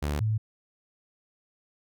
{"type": "tone pair in turn", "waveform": ["sawtooth", "sine"], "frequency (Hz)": [73.42, 108.84], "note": ["D2", "A2"], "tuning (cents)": [0, -18], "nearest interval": "perfect fifth", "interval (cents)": 682, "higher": "second", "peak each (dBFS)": -23, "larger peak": "neither", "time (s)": [[0.02, 0.2], [0.2, 0.38]], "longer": "neither", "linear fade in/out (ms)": 10, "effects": []}